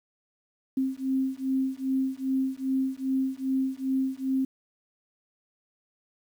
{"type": "beating tone pair", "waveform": "sine", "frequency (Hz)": [263.5, 266], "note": ["C4", "C4"], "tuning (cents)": [12, 29], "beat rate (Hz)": 2.5, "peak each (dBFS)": -28, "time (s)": [0.77, 4.45], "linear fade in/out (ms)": 5, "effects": ["9-bit"]}